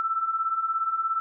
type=beating tone pair; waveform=sine; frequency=1314 / 1331 Hz; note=E6 / E6; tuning=-6 / +16 cents; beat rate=17 Hz; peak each=-30 / -25 dBFS; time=0-1.2 s; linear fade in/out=0 ms; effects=none